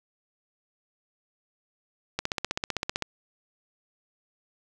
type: click train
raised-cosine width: 0.2 ms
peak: -10 dBFS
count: 14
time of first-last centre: 2.19-3.023 s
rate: 15.6 Hz
effects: none